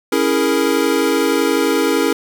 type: chord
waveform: square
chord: A# half-diminished seventh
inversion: first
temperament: equal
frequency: 277.2 / 329.6 / 415.3 / 466.2 Hz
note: C#4 / E4 / G#4 / A#4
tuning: 0 / 0 / 0 / 0 cents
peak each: -20 dBFS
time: 0.12-2.13 s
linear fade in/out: 5 ms
effects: none